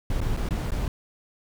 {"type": "noise with dropouts", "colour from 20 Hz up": "brown", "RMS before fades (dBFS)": -26, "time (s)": [0.1, 0.88], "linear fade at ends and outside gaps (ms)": 2, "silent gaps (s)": [[0.205, 0.214], [0.367, 0.371], [0.489, 0.507], [0.707, 0.718]], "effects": []}